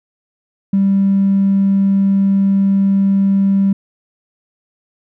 triangle tone with tanh clipping, 196 Hz, G3, in tune, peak -9 dBFS, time 0.73-3.73 s, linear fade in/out 5 ms, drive 1 dB, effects none

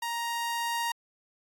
sawtooth tone with level ramp, 936 Hz, A#5, 7 cents sharp, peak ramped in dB -27 to -24 dBFS, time 0.02-0.92 s, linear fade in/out 5 ms, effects AAC 64 kbps

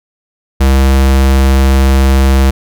square tone, 66.9 Hz, C2, 39 cents sharp, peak -6 dBFS, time 0.6-2.51 s, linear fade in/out 10 ms, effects none

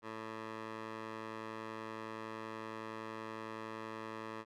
15% pulse tone with band-pass filter, 110.7 Hz, A2, 11 cents sharp, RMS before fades -45 dBFS, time 0.02-4.45 s, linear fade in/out 50 ms, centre 1100 Hz, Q 0.82, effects none

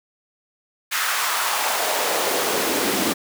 pink noise with high-pass filter sweep, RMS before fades -22 dBFS, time 0.91-3.14 s, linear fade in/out 20 ms, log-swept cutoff 1500 to 230 Hz, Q 1.8, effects none

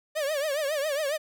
45% pulse tone with vibrato, 587.3 Hz, D5, in tune, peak -26 dBFS, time 0.15-1.18 s, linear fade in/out 20 ms, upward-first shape triangle, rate 7.3 Hz, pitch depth 160 cents each way, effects none

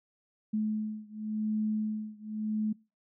sine beating tone pair, 214.5 / 215.41 Hz, A3 / A3, -44 / -37 cents, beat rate 0.91 Hz, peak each -32 / -33 dBFS, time 0.53-2.73 s, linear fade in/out 10 ms, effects noise-tail reverb RT60 0.3 s tail -24 dB re dry

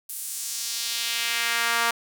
sawtooth tone with high-pass filter sweep, 233.1 Hz, A#3, in tune, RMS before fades -27 dBFS, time 0.09-1.91 s, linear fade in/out 5 ms, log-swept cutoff 11000 to 1100 Hz, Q 1.3, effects none

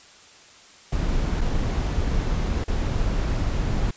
brown noise with dropouts, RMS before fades -23 dBFS, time 0.92-3.91 s, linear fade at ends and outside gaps 5 ms, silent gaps 1.41-1.413 / 2.641-2.68 s, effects white hiss -49 dBFS RMS until 3.96 s + resampled to 16000 Hz

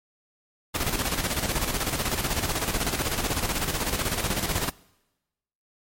pink noise with tremolo, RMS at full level -25 dBFS, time 0.74-4.7 s, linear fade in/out 10 ms, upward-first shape square, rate 16 Hz, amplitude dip 55%, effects noise-tail reverb RT60 1.0 s tail -23 dB re dry + MP3 64 kbps

